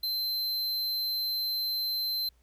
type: tone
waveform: square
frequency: 4100 Hz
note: C8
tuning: 36 cents flat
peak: -29 dBFS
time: 0.03-2.29 s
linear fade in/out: 5 ms
effects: added 60 Hz sine -61 dBFS peak until 2.42 s + pink hiss -71 dBFS RMS until 2.42 s